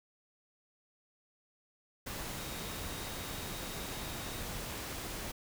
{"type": "tone in noise", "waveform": "sine", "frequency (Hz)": 3752, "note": "A#7", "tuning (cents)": 11, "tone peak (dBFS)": -52, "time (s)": [2.38, 4.42], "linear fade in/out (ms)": 10, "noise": "pink", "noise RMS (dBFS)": -41, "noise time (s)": [2.06, 5.32], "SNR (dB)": -14, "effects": []}